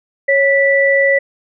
sine tone pair together, 552 / 1967.1 Hz, C#5 / B6, -7 / -7 cents, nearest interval octave + minor seventh, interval 2200 cents, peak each -12 dBFS, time 0.28-1.19 s, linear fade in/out 10 ms, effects none

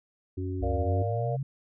harmonic tone, 92.6 Hz, F#2, 2 cents sharp, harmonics 1 / 3 / 4, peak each -31 / -36 / -37 dBFS, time 0.37-1.03 s, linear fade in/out 10 ms
sine linear sweep, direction up, 58.6 to 138.59 Hz, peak -28 dBFS, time 0.61-1.43 s, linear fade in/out 5 ms
sine chord, Bb major, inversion none, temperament equal, 466.2 / 587.3 / 698.5 Hz, Bb4 / D5 / F5, 0 / 0 / 0 cents, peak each -34 dBFS, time 0.62-1.37 s, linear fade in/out 20 ms
effects none

